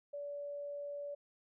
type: tone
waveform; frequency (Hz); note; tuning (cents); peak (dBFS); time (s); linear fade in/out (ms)
sine; 575; D5; -37; -40; 0.13-1.15; 10
effects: none